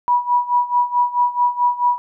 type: tone with tremolo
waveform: sine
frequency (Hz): 974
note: B5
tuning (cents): -24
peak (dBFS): -11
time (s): 0.08-1.98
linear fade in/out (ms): 0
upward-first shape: sine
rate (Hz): 4.6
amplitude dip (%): 85
effects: none